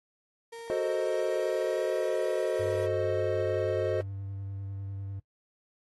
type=tone with pitch glide; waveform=35% pulse; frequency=462.4 to 480.4 Hz; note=A#4 to B4; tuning=-14 to -48 cents; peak=-38 dBFS; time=0.52-2.87 s; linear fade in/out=10 ms; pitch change=+66 cents; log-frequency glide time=0.85-2.13 s
type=chord; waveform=triangle; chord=F# diminished seventh; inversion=none; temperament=equal; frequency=370 / 440 / 523.3 / 622.3 Hz; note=F#4 / A4 / C5 / Eb5; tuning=0 / 0 / 0 / 0 cents; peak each=-30 dBFS; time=0.7-4.01 s; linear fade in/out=0 ms
type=tone with vibrato; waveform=triangle; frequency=98.2 Hz; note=G2; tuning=4 cents sharp; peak=-33 dBFS; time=2.59-5.2 s; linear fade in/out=10 ms; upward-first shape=triangle; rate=10 Hz; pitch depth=17 cents each way
effects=noise-tail reverb RT60 0.1 s tail -20 dB re dry + AAC 32 kbps